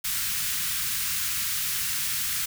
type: band-stop noise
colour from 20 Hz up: white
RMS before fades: -28 dBFS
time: 0.04-2.46 s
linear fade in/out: 10 ms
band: 180 to 1300 Hz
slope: 24 dB/octave
effects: none